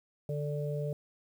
harmonic tone, 146.83 Hz, D3, in tune, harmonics 1 / 3 / 4, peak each -33 / -38 / -39 dBFS, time 0.29-0.93 s, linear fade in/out 2 ms, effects 10-bit

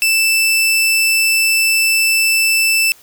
sawtooth tone, 2648 Hz, E7, 7 cents sharp, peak -8 dBFS, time 0.02-2.92 s, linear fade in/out 0 ms, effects white hiss -46 dBFS RMS until 3.02 s

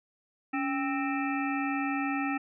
harmonic tone with a mistuned harmonic, 263 Hz, C4, 9 cents sharp, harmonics 1 / 3 / 5 / 7 / 9 / 10, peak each -30 / -35 / -37 / -38 / -40 / -40 dBFS, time 0.53-2.38 s, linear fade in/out 10 ms, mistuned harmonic 1, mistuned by +110 cents, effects none

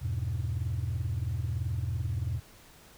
sine chord, E minor, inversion none, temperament equal with one note detuned, 82.41 / 100.46 / 123.47 Hz, E2 / G2 / B2, 0 / +43 / 0 cents, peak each -32 dBFS, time 0.01-2.4 s, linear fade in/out 20 ms, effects tanh soft clip ceiling -24 dBFS + pink hiss -55 dBFS RMS until 2.97 s

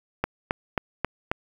click train, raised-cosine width 0.5 ms, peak -8 dBFS, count 5, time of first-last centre 0.24-1.315 s, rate 3.72 Hz, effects 7-bit

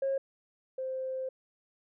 sine tone pair in turn, 542 / 522.1 Hz, C#5 / C5, -39 / -4 cents, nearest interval minor second, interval 65 cents, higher first, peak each -26 / -32 dBFS, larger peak first, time 0.02-0.18 / 0.78-1.29 s, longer second, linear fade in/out 5 ms, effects tanh soft clip ceiling -24 dBFS

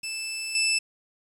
20% pulse tone with level steps, 2637 Hz, E7, in tune, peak -26 / -17 dBFS, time 0.03-0.79 s, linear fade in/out 10 ms, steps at 0.55 s, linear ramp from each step 2 ms, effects resampled to 32000 Hz + 8-bit

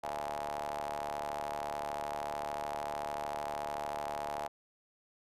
sawtooth ring-modulated tone, 73.42 Hz, D2, in tune, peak -29 dBFS, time 0.03-4.48 s, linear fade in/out 10 ms, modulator 755 Hz, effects resampled to 32000 Hz

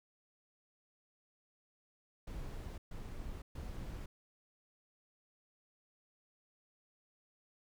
brown noise bursts, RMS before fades -44 dBFS, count 3, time 2.27-4.06 s, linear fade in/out 5 ms, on 510 ms, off 130 ms, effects none

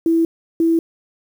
sine tone pair in turn, 330 / 330 Hz, E4 / E4, +2 / +2 cents, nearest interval unison, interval 0 cents, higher neither, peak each -12 dBFS, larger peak neither, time 0.06-0.25 / 0.6-0.79 s, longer neither, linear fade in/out 2 ms, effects 7-bit

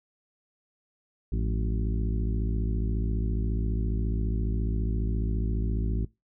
harmonic tone with a mistuned harmonic, 54.6 Hz, A1, 13 cents flat, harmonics 1 / 2 / 3 / 4 / 5 / 6 / 7, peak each -26 / -32 / -36 / -38 / -40 / -42 / -43 dBFS, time 1.32-6.05 s, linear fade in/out 5 ms, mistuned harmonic 3, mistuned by +130 cents, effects noise-tail reverb RT60 0.2 s tail -20 dB re dry

